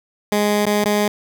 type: tone with dropouts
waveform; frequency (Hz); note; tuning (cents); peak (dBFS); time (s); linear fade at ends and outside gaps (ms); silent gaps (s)
15% pulse; 207.7; G#3; 0; -9; 0.32-1.08; 2; 0.654-0.666 / 0.841-0.858
effects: none